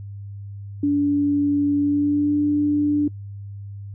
sine tone with pitch glide, 287.9 to 293.9 Hz, D4 to D4, -34 to +1 cents, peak -16 dBFS, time 0.83-3.08 s, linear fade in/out 5 ms, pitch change +35 cents, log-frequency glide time 1.78-2.38 s, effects noise-tail reverb RT60 0.1 s tail -24 dB re dry + added 100 Hz sine -32 dBFS peak until 3.94 s

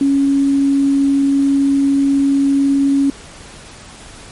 sine tone with quantisation, 277.2 Hz, C#4, in tune, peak -10 dBFS, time 0.01-3.1 s, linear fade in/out 2 ms, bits 6, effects pink hiss -37 dBFS RMS until 4.31 s + MP3 48 kbps

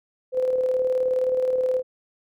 sine tone with tremolo, 511 Hz, C5, 41 cents flat, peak -18 dBFS, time 0.32-1.83 s, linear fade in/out 50 ms, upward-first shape square, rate 19 Hz, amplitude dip 35%, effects none

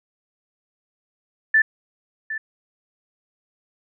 sine tone with echo, 1760 Hz, A6, in tune, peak -12 dBFS, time 1.54-1.62 s, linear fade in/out 5 ms, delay 760 ms, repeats 1, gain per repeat -13 dB, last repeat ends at 2.38 s, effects none

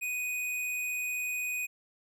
square tone, 2489 Hz, D#7, in tune, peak -32 dBFS, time 0.01-1.67 s, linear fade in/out 20 ms, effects none

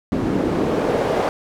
pink noise with band-pass filter sweep, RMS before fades -20 dBFS, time 0.12-1.29 s, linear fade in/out 0 ms, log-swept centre 230 to 600 Hz, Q 1.4, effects none

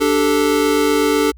square chord, D suspended fourth, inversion none, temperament equal, 293.7 / 392 / 440 Hz, D4 / G4 / A4, 0 / 0 / 0 cents, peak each -18 / -21 / -17 dBFS, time 0-1.32 s, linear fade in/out 20 ms, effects added 60 Hz sine -38 dBFS peak until 1.37 s

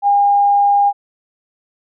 sine tone, 809 Hz, G#5, 46 cents flat, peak -9 dBFS, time 0.02-0.93 s, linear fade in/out 50 ms, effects none

